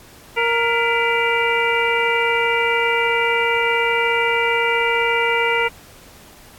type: harmonic tone with a mistuned harmonic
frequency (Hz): 466.9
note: A#4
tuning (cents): +3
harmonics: 1 / 2 / 3 / 4 / 5 / 6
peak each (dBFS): -21 / -22 / -24 / -23 / -22 / -26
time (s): 0.36-5.69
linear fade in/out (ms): 20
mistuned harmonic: 4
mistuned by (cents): +120
effects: pink hiss -45 dBFS RMS until 6.58 s + AAC 64 kbps